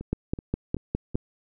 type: two click trains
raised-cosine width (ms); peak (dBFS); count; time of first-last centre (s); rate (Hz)
3; -12 / -23; 6 / 4; 0.13-1.155 / 0.01-1.146; 4.88 / 2.64
effects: none